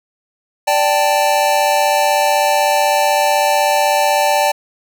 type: chord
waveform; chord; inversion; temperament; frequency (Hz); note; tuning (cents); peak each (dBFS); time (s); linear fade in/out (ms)
square; D suspended fourth; none; equal; 587.3 / 784 / 880; D5 / G5 / A5; 0 / 0 / 0; -17; 0.67-4.52; 10
effects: none